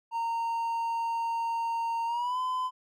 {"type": "tone with pitch glide", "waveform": "triangle", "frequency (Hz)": [922, 1017.1], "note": ["A#5", "C6"], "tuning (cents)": [-19, -49], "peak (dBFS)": -26, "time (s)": [0.11, 2.71], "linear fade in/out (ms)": 50, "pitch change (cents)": 170, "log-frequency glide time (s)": [2.06, 2.39], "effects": []}